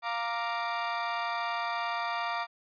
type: chord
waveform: 30% pulse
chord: Bb major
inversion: second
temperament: equal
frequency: 698.5 / 932.3 / 1174.7 Hz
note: F5 / Bb5 / D6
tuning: 0 / 0 / 0 cents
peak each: -32 dBFS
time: 0.02-2.47 s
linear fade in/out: 50 ms
effects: resampled to 11025 Hz